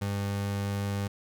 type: tone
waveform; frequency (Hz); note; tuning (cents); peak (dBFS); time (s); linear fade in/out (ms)
30% pulse; 100.3; G2; +40; -26; 0.01-1.08; 10
effects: none